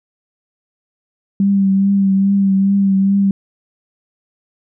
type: tone with vibrato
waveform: sine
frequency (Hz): 195.9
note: G3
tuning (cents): -1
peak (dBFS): -10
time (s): 1.4-3.31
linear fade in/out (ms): 2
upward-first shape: triangle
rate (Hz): 2.4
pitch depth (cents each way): 33
effects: none